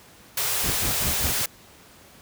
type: band-stop noise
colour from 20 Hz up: white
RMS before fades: -25 dBFS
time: 0.37-1.46 s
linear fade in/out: 5 ms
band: 160 to 370 Hz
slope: 96 dB/octave
type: noise with tremolo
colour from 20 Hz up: brown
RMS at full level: -24 dBFS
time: 0.63-1.42 s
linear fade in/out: 5 ms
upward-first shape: sine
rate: 5.1 Hz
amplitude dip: 90%
effects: pink hiss -50 dBFS RMS until 2.21 s + high-pass 60 Hz 12 dB/octave